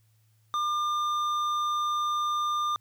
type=tone with hard clipping; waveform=sine; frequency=1200 Hz; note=D6; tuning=37 cents sharp; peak=-27 dBFS; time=0.54-2.76 s; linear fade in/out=0 ms; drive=8 dB; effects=added 109 Hz sine -62 dBFS peak until 2.8 s + white hiss -72 dBFS RMS until 2.8 s

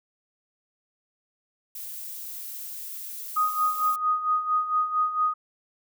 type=noise; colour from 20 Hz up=violet; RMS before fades=-37 dBFS; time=1.75-3.96 s; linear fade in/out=5 ms
type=tone with tremolo; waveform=sine; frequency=1244.5 Hz; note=D#6; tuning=in tune; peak=-19 dBFS; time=3.36-5.34 s; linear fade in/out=10 ms; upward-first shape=sine; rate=4.4 Hz; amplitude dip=70%
effects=none

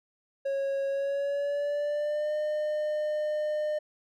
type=tone with pitch glide; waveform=triangle; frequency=549 to 605.6 Hz; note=C#5 to D#5; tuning=-17 to -47 cents; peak=-25 dBFS; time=0.45-3.79 s; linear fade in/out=10 ms; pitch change=+170 cents; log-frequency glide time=0.88-2.34 s; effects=none

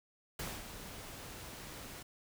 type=noise with ADSR envelope; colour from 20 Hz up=pink; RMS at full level=-40 dBFS; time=0.39-2.03 s; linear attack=4 ms; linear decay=230 ms; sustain=-8 dB; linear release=9 ms; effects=none

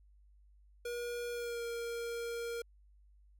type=tone with pitch glide; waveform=square; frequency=478.8 to 468.1 Hz; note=A#4 to A#4; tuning=+46 to +7 cents; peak=-38 dBFS; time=0.85-2.62 s; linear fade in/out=5 ms; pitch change=-39 cents; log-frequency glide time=1.32-1.64 s; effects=added 50 Hz sine -60 dBFS peak until 3.39 s

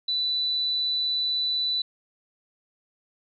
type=tone; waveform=sine; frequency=3978 Hz; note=B7; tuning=12 cents sharp; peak=-23 dBFS; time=0.08-1.82 s; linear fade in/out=5 ms; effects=none

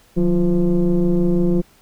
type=tone with frequency modulation; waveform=sine; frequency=180 Hz; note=F#3; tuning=47 cents flat; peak=-12 dBFS; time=0.16-1.62 s; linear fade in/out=20 ms; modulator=167 Hz; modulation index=1.2; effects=tanh soft clip ceiling -9 dBFS + pink hiss -53 dBFS RMS until 1.81 s

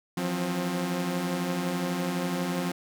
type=tone cluster; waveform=sawtooth; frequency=166.2 / 178.2 / 264.5 Hz; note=E3 / F3 / C4; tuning=+15 / +35 / +19 cents; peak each=-34 / -25 / -29 dBFS; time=0.17-2.72 s; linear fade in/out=5 ms; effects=none

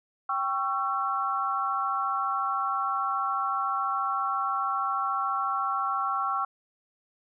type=chord; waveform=sine; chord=C# diminished; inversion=second; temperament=equal with one note detuned; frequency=784 / 1108.7 / 1343.1 Hz; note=G5 / C#6 / E6; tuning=0 / 0 / +32 cents; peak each=-32 / -29 / -29 dBFS; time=0.29-6.45 s; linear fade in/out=5 ms; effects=none

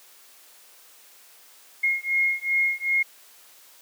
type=beating tone pair; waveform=sine; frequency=2148 / 2150.6 Hz; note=C7 / C7; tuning=+45 / +47 cents; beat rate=2.6 Hz; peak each=-24 dBFS; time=1.83-3.03 s; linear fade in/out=10 ms; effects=white hiss -52 dBFS RMS until 3.81 s + high-pass 400 Hz 12 dB/octave

